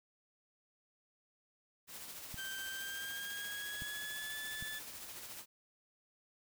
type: noise with tremolo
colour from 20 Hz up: white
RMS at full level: -47 dBFS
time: 1.87-5.46 s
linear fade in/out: 50 ms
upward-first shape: sine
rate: 14 Hz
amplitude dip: 35%
type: clicks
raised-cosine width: 5 ms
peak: -35 dBFS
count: 3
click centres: 2.343 / 3.821 / 4.625 s
type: tone with pitch glide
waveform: 30% pulse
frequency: 1564 to 1735.4 Hz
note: G6 to A6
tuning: -4 to -24 cents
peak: -39 dBFS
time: 2.37-4.8 s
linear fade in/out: 20 ms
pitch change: +180 cents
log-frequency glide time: 2.67-4.37 s
effects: none